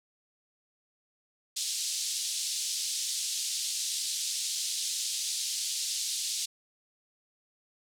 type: band-pass noise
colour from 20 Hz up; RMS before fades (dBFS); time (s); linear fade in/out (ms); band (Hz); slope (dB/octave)
pink; -33; 1.56-6.46; 10; 3800 to 9400; 24
effects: none

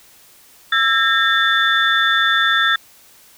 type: tone cluster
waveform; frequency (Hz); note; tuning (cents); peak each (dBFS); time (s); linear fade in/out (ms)
sine; 1335 / 1625 / 1826 / 3526; E6 / G#6 / A#6 / A7; +22 / -38 / -36 / +3; -18; 0.72-2.76; 5
effects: tanh soft clip ceiling -2 dBFS + white hiss -48 dBFS RMS until 3.37 s

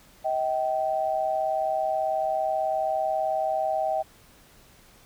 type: tone pair together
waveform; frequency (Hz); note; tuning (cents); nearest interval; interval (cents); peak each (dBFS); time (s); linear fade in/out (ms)
sine; 635 / 773.3; D#5 / G5; +35 / -24; minor third; 341; -26; 0.24-4.03; 20
effects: pink hiss -55 dBFS RMS until 5.05 s

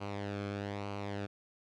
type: tone with flanger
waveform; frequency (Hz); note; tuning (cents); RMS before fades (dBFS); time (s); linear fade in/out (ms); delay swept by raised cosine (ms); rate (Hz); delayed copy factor
sawtooth; 101; G#2; -48; -39; 0-1.27; 20; 0.56 to 1.07; 1.1; -0.6
effects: low-pass 4000 Hz 12 dB/octave

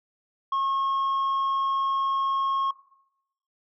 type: tone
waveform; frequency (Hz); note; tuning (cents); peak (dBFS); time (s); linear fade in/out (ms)
sine; 1086; C#6; -36; -20; 0.52-2.71; 5
effects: noise-tail reverb RT60 0.8 s tail -18 dB re dry + tanh soft clip ceiling -22 dBFS

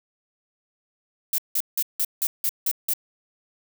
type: noise bursts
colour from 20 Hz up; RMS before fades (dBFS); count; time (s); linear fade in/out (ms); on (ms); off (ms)
violet; -23; 8; 1.33-2.936; 2; 52; 170
effects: none

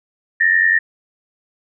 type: tone pair together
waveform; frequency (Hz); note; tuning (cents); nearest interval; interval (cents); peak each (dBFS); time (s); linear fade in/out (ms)
sine; 1777 / 1867.4; A6 / A#6; +17 / +3; minor second; 86; -14; 0.4-0.79; 10
effects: none

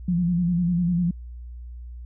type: tone with vibrato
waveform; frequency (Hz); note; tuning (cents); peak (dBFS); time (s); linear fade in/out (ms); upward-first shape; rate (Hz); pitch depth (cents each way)
sine; 174.5; F3; -1; -19; 0.08-1.11; 5; square; 10; 51
effects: added 60 Hz sine -35 dBFS peak until 2.05 s

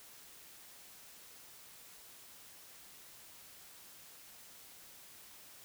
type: silence
effects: white hiss -56 dBFS RMS until 5.64 s

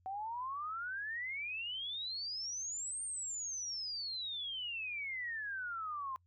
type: exponential two-way sweep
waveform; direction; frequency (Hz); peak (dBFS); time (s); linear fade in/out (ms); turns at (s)
sine; up then down; 749 to 8870 to 1032; -38; 0.06-6.16; 0; 3.03
effects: noise-tail reverb RT60 0.1 s tail -26 dB re dry + added 88 Hz sine -68 dBFS peak until 6.26 s

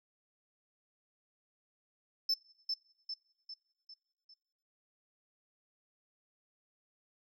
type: tone with echo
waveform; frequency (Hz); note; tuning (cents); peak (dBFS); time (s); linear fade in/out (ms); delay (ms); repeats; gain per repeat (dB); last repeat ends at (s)
sine; 5274; E8; 0; -25; 2.29-2.34; 5; 400; 5; -6; 4.34
effects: noise-tail reverb RT60 0.9 s tail -23 dB re dry + tanh soft clip ceiling -27 dBFS

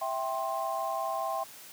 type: chord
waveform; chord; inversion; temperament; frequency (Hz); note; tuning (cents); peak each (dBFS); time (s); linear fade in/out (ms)
sine; C major; first; equal with one note detuned; 659.3 / 784 / 1055.6; E5 / G5 / C6; 0 / 0 / +15; -34; 0.01-1.44; 10
effects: white hiss -49 dBFS RMS until 1.72 s + high-pass 100 Hz 12 dB/octave

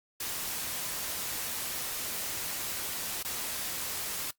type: noise with dropouts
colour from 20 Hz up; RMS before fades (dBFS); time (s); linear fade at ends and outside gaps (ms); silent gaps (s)
white; -35; 0.2-4.31; 5; 3.229-3.247
effects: noise-tail reverb RT60 0.1 s tail -19 dB re dry + Opus 48 kbps

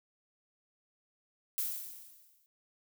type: noise with exponential decay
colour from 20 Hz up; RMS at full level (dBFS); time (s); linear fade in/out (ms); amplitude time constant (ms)
violet; -32; 1.58-2.46; 0; 190
effects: none

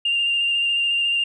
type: tone with vibrato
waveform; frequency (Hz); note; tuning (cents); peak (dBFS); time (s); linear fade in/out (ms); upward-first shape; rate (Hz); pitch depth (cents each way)
sine; 2794; F7; 0; -17; 0.05-1.24; 5; square; 14; 13
effects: tanh soft clip ceiling -13 dBFS

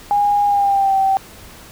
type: tone with pitch glide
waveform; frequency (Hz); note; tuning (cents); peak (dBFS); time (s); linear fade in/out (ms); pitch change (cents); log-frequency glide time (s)
sine; 818 to 774.8; G#5 to G5; -26 to -20; -12; 0.11-1.17; 0; -94; 0.45-0.96
effects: pink hiss -40 dBFS RMS until 1.71 s

